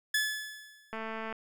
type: tone with exponential decay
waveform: sawtooth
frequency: 1719 Hz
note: A6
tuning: 41 cents flat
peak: -21 dBFS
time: 0.14-0.97 s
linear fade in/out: 5 ms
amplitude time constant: 180 ms
type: click train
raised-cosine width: 0.5 ms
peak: -24 dBFS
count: 89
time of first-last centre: 0.93-1.326 s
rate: 222 Hz
effects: none